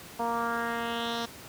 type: tone with low-pass filter sweep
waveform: 10% pulse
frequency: 233.1 Hz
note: A#3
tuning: in tune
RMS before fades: -31 dBFS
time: 0.19-1.26 s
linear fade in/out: 10 ms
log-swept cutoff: 850 to 4900 Hz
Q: 2.8
effects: pink hiss -46 dBFS RMS until 1.48 s + high-pass 80 Hz 12 dB/octave